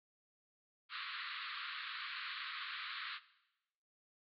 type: band-pass noise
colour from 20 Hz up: pink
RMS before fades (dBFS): -45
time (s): 0.89-3.2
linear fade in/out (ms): 50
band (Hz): 1100 to 4400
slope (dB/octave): 96
effects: noise-tail reverb RT60 0.9 s tail -17 dB re dry